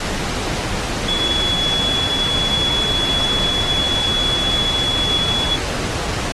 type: tone in noise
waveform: sine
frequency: 3388 Hz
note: G#7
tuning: 34 cents sharp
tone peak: -17 dBFS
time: 1.08-5.56 s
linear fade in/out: 5 ms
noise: pink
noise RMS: -23 dBFS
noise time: 0-6.32 s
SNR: +3 dB
effects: low-pass 7000 Hz 12 dB/octave + AAC 32 kbps